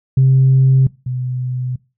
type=tone pair in turn; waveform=sine; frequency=132.5 / 126.38 Hz; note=C3 / B2; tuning=+22 / +40 cents; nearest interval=minor second; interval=82 cents; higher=first; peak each=-6 / -18 dBFS; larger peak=first; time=0.17-0.87 / 1.06-1.76 s; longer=neither; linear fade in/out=5 ms; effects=noise-tail reverb RT60 0.3 s tail -22 dB re dry + tanh soft clip ceiling -4 dBFS